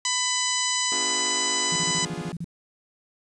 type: harmonic tone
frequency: 999 Hz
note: B5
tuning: 20 cents sharp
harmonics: 1 / 2 / 3 / 4 / 5 / 6 / 7 / 8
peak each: -31 / -31 / -31 / -31 / -31 / -31 / -31 / -31 dBFS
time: 0.05-2.05 s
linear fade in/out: 2 ms
type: chord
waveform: sawtooth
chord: B diminished seventh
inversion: none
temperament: equal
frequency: 246.9 / 293.7 / 349.2 / 415.3 Hz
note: B3 / D4 / F4 / Ab4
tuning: 0 / 0 / 0 / 0 cents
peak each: -36 / -37 / -34 / -35 dBFS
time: 0.92-2.32 s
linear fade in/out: 0 ms
type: tone bursts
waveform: sine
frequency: 168.7 Hz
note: E3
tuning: 40 cents sharp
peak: -28 dBFS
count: 10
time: 1.72-2.444 s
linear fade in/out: 2 ms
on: 40 ms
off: 36 ms
effects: resampled to 22050 Hz + 9-bit